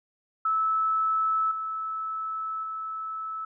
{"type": "tone with level steps", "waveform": "sine", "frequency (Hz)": 1306, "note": "E6", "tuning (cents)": -17, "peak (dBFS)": [-22, -29, -31], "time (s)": [0.45, 3.45], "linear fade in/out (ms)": 5, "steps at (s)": [1.51, 2.63], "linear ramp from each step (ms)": 5, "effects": []}